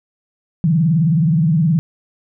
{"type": "tone with vibrato", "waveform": "sine", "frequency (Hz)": 160.9, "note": "E3", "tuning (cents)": -42, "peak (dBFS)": -11, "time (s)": [0.64, 1.79], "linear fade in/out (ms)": 0, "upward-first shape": "triangle", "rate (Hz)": 19, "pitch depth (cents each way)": 230, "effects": []}